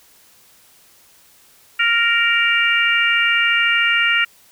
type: harmonic tone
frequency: 466.2 Hz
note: A#4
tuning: in tune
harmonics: 3 / 4 / 5 / 6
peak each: -19 / -19 / -19 / -19 dBFS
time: 1.79-4.25 s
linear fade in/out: 10 ms
effects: white hiss -51 dBFS RMS until 4.51 s